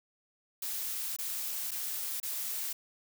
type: noise with dropouts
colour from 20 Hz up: blue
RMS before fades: -36 dBFS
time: 0.62-2.73 s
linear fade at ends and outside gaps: 5 ms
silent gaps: 1.165-1.186 / 1.71-1.715 / 2.201-2.229 s
effects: none